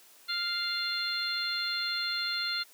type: harmonic tone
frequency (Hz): 698.5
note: F5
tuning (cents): 0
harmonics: 2 / 3 / 4 / 5 / 6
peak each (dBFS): -35 / -39 / -42 / -38 / -32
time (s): 0.28-2.64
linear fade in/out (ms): 20
effects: white hiss -57 dBFS RMS until 2.73 s + high-pass 300 Hz 12 dB/octave